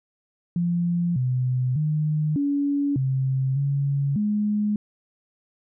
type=tone with pitch steps; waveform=sine; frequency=173.1 / 127 / 152.7 / 284.2 / 132.6 / 140.2 / 209.1 Hz; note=F3 / B2 / D#3 / C#4 / C3 / C#3 / G#3; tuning=-15 / +49 / -32 / +43 / +23 / +20 / +12 cents; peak=-20 dBFS; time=0.56-4.76 s; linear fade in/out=2 ms; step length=600 ms; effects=none